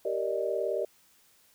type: chord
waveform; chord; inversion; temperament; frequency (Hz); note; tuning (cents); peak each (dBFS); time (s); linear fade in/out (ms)
sine; Eb major seventh; first; just; 388.9 / 466.7 / 583.4 / 622.3; G4 / Bb4 / D5 / Eb5; -14 / +2 / -12 / 0; -33; 0.05-0.85; 5
effects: white hiss -63 dBFS RMS until 1.54 s